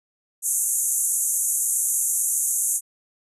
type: band-pass noise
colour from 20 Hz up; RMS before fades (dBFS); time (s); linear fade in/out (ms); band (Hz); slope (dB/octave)
white; -23; 0.42-2.81; 50; 6400 to 12000; 96
effects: none